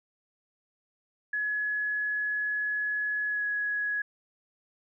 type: tone with pitch glide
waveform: sine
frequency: 1693 to 1675.5 Hz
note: G#6 to G#6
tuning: +33 to +15 cents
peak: -27 dBFS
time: 1.33-4.02 s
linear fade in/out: 5 ms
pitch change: -18 cents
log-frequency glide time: 3.28-3.44 s
effects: none